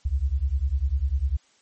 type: beating tone pair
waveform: sine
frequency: 63.1 / 73.1 Hz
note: B1 / D2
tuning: +38 / -7 cents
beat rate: 10 Hz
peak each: -24 dBFS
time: 0.05-1.37 s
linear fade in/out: 10 ms
effects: white hiss -61 dBFS RMS until 1.61 s + MP3 32 kbps